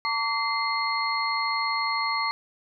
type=tone cluster; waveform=sine; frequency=903 / 1142 / 2078 / 4296 Hz; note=A5 / D6 / C7 / C8; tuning=+45 / -49 / -12 / +45 cents; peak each=-30 / -28 / -29 / -31 dBFS; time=0.05-2.31 s; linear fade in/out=0 ms; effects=none